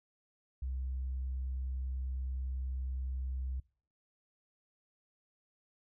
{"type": "tone", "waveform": "sine", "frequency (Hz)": 64.9, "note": "C2", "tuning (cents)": -13, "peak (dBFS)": -33, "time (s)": [0.62, 3.6], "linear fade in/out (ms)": 5, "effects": ["noise-tail reverb RT60 0.5 s tail -25 dB re dry", "tanh soft clip ceiling -31 dBFS"]}